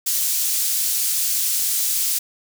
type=high-pass noise; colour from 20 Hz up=pink; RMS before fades=-21 dBFS; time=0.06-2.19 s; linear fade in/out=10 ms; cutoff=6800 Hz; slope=12 dB/octave; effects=none

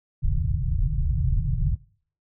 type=low-pass noise; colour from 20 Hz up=pink; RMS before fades=-23 dBFS; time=0.22-1.76 s; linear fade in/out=20 ms; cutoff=160 Hz; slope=96 dB/octave; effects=noise-tail reverb RT60 0.5 s tail -21 dB re dry

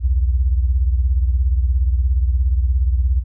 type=beating tone pair; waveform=sine; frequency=61.74 / 78.74 Hz; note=B1 / D#2; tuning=0 / +21 cents; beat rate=17 Hz; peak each=-14 / -21 dBFS; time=0-3.24 s; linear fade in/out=50 ms; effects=none

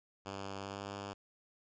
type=tone with pitch glide; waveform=5% pulse; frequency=98 to 99.89 Hz; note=G2 to G2; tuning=0 to +33 cents; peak=-30 dBFS; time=0.25-1.14 s; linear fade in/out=20 ms; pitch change=+33 cents; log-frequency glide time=0.56-0.87 s; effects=resampled to 16000 Hz

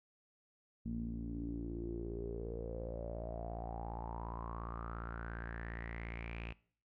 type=tone with low-pass filter sweep; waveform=sawtooth; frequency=57.2 Hz; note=A#1; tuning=32 cents flat; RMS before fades=-43 dBFS; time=0.85-6.53 s; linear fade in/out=10 ms; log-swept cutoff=220 to 2600 Hz; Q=8.5; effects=noise-tail reverb RT60 0.5 s tail -21 dB re dry

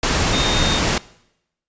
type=tone in noise; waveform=sine; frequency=3683 Hz; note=A#7; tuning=22 cents flat; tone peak=-22 dBFS; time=0.33-0.79 s; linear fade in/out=2 ms; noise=pink; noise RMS=-18 dBFS; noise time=0.03-0.98 s; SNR=-7 dB; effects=noise-tail reverb RT60 0.8 s tail -21 dB re dry + resampled to 16000 Hz

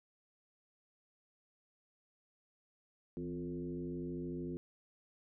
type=tone with frequency modulation; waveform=sine; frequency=256.7 Hz; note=C4; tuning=33 cents flat; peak=-38 dBFS; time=3.17-4.57 s; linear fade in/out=0 ms; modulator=93 Hz; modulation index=1.4; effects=none

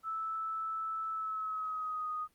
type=tone with pitch glide; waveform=sine; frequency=1313 to 1242.9 Hz; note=E6 to D#6; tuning=-7 to -2 cents; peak=-34 dBFS; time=0.03-2.28 s; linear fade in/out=50 ms; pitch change=-95 cents; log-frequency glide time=1.11-2.1 s; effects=pink hiss -71 dBFS RMS until 2.34 s + Opus 48 kbps

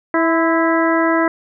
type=harmonic tone with a mistuned harmonic; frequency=327.8 Hz; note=E4; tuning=10 cents flat; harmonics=1 / 2 / 3 / 4 / 5 / 6; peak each=-16 / -19 / -21 / -22 / -23 / -24 dBFS; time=0.14-1.28 s; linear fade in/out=2 ms; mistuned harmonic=3; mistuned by=+39 cents; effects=none

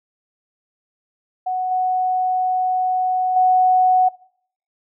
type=tone with level steps; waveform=sine; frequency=740 Hz; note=F#5; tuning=in tune; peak=-19 / -16 / -11 dBFS; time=1.46-4.09 s; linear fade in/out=10 ms; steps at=1.71 / 3.36 s; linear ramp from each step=5 ms; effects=noise-tail reverb RT60 0.6 s tail -21 dB re dry

